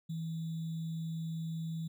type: tone with sample-and-hold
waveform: sine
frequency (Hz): 162.7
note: E3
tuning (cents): -22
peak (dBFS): -35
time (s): 0.09-1.88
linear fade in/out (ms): 10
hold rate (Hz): 3675
effects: none

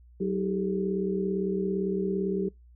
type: tone cluster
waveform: sine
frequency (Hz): 188.1 / 321 / 391.1 / 428.8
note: F#3 / E4 / G4 / A4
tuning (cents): +29 / -46 / -4 / -45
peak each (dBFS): -29 / -36 / -29 / -36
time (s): 0.2-2.49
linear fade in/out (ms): 10
effects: noise-tail reverb RT60 0.2 s tail -25 dB re dry + added 60 Hz sine -51 dBFS peak until 2.75 s

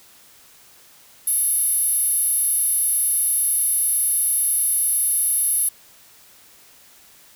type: tone with high-pass filter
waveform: 10% pulse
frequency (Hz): 729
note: F#5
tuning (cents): -26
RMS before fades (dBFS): -20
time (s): 1.27-5.69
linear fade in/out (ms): 5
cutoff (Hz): 11000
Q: 8.8
effects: white hiss -50 dBFS RMS until 7.35 s

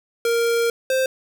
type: tone pair in turn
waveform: square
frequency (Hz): 466.2 / 523.3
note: A#4 / C5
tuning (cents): 0 / 0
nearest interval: major second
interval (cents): 200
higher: second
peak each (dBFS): -18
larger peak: neither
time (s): 0.25-0.7 / 0.9-1.06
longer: first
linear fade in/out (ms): 2
effects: none

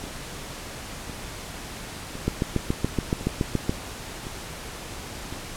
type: two click trains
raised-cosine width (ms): 3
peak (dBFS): -9 / -22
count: 11 / 6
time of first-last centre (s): 2.28-3.694 / 0.04-5.325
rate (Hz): 7.07 / 0.946
effects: pink hiss -37 dBFS RMS until 5.56 s + low-pass 11000 Hz 12 dB/octave

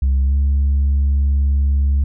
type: tone with pitch glide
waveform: sine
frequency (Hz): 67 to 69.76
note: C2 to C#2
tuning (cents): +42 to +12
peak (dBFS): -10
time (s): 0.02-2.04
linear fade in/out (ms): 5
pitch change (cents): +70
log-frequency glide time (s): 0.24-0.35
effects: tanh soft clip ceiling -11 dBFS

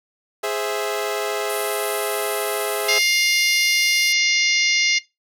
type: chord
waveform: sawtooth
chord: Ab augmented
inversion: none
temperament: equal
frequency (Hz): 415.3 / 523.3 / 659.3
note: Ab4 / C5 / E5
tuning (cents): 0 / 0 / 0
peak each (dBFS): -21 / -26 / -22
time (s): 0.43-2.99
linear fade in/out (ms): 10
type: band-pass noise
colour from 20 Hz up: pink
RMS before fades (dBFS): -33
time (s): 1.49-4.13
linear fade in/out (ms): 10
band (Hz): 9100 to 13000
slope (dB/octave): 48
type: harmonic tone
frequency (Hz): 705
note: F5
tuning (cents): +16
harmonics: 3 / 4 / 5 / 6 / 7 / 8 / 9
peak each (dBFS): -19 / -24 / -27 / -25 / -24 / -26 / -31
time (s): 2.88-4.99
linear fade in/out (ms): 10
effects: noise-tail reverb RT60 0.2 s tail -18 dB re dry

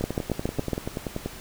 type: two click trains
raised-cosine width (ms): 2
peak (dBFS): -15 / -11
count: 14 / 6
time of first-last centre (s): 0.01-1.26 / 0.04-0.733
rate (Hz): 10.4 / 7.22
effects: pink hiss -42 dBFS RMS until 1.4 s

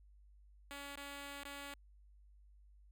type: tone with dropouts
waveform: 5% pulse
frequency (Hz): 282.4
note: C#4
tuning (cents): +32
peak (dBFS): -35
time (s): 0.71-1.74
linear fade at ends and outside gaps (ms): 0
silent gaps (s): 0.955-0.973 / 1.433-1.452
effects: added 50 Hz sine -60 dBFS peak until 2.91 s

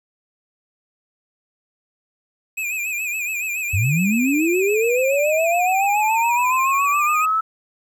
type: tone with vibrato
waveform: square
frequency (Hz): 2489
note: D#7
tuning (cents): 0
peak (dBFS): -23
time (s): 2.57-7.26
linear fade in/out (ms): 10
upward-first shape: sine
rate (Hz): 7.1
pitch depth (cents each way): 87
type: linear sweep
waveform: sine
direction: up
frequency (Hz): 85.3 to 1318.5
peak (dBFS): -16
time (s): 3.73-7.41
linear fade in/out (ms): 10
effects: 9-bit

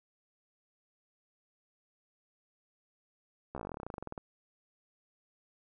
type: slowing click train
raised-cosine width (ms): 1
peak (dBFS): -26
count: 22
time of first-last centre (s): 3.55-4.178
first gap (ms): 14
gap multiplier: 1.07
effects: none

